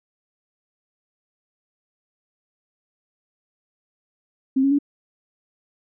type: tone with pitch steps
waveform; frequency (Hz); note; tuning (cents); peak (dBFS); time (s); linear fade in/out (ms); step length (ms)
sine; 265.5 / 275.3 / 285.5; C4 / C#4 / D4; +25 / -12 / -49; -15; 4.56-4.788; 10; 76
effects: none